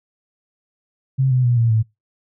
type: tone with pitch steps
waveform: sine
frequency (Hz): 133.1 / 127.09 / 121.35 / 115.87 / 110.64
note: C3 / C3 / B2 / A#2 / A2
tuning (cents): +30 / -50 / -30 / -10 / +10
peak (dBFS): -13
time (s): 1.18-1.83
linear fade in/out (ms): 20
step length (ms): 130
effects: noise-tail reverb RT60 0.2 s tail -24 dB re dry